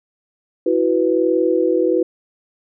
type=chord; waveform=sine; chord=E suspended second; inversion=none; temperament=just; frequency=329.6 / 370.8 / 494.4 Hz; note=E4 / F#4 / B4; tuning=0 / +4 / +2 cents; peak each=-18 dBFS; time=0.66-2.03 s; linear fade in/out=5 ms; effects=none